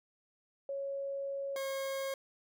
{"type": "tone pair in turn", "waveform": ["sine", "40% pulse"], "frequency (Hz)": [553, 541.3], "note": ["C#5", "C#5"], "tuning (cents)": [-4, -41], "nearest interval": "unison", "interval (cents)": 37, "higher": "first", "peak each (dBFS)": [-35, -34], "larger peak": "second", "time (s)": [[0.69, 1.56], [1.56, 2.14]], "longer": "first", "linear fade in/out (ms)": 2, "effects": []}